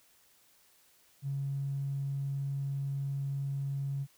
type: tone with tanh clipping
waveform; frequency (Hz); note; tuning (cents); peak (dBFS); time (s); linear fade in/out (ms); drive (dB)
triangle; 138.59; C#3; 0; -31; 1.22-4.07; 50; 2
effects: white hiss -65 dBFS RMS until 4.17 s